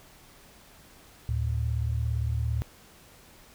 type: tone pair together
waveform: sine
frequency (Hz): 75.05 / 112.6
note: D2 / A2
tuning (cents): +38 / +40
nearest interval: perfect fifth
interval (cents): 702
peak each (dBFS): -28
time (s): 1.29-2.62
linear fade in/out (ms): 0
effects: pink hiss -54 dBFS RMS until 3.54 s